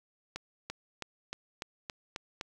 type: accelerating click train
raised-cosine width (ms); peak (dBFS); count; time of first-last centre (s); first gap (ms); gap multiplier
0.2; -20; 8; 0.36-2.411; 340; 0.95
effects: 8-bit